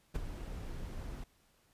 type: noise with ADSR envelope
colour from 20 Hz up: brown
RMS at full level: -32 dBFS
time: 0.14-1.24 s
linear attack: 16 ms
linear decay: 17 ms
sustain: -10 dB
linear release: 5 ms
effects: pink hiss -70 dBFS RMS until 1.73 s + resampled to 32000 Hz